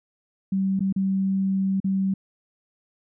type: tone with dropouts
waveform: sine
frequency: 192.7 Hz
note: G3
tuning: 29 cents flat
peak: -20 dBFS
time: 0.52-2.14 s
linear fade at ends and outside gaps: 5 ms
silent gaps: 0.794-0.805 / 0.926-0.961 / 1.802-1.843 s
effects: none